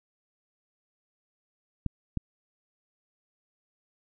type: clicks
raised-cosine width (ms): 5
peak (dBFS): -16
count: 2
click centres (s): 1.863 / 2.173
effects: none